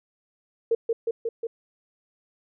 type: tone with echo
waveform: sine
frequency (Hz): 458.6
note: A#4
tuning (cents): -28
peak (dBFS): -18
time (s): 0.71-0.75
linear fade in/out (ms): 5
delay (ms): 180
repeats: 4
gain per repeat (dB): -2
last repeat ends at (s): 1.47
effects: none